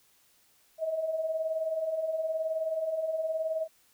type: beating tone pair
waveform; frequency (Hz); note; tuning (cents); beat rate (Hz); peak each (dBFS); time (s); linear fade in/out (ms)
sine; 622.3 / 641.3; D#5 / E5; 0 / -48; 19; -37 / -29; 0.78-3.68; 50
effects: white hiss -65 dBFS RMS until 3.93 s